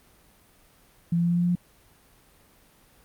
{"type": "tone with pitch steps", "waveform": "sine", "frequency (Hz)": [170, 171.08, 172.17, 173.27, 174.38, 175.49, 176.61], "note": ["F3", "F3", "F3", "F3", "F3", "F3", "F3"], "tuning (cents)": [-46, -35, -24, -13, -2, 9, 20], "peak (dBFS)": -20, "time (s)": [1.12, 1.554], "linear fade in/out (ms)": 5, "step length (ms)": 62, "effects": ["pink hiss -58 dBFS RMS until 3.04 s", "Opus 32 kbps"]}